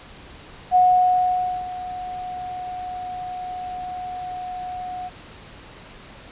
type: tone with ADSR envelope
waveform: sine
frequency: 730 Hz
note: F#5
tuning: 24 cents flat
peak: -11 dBFS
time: 0.71-5.1 s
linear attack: 44 ms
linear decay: 890 ms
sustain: -17 dB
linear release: 31 ms
effects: pink hiss -43 dBFS RMS until 6.31 s + resampled to 8000 Hz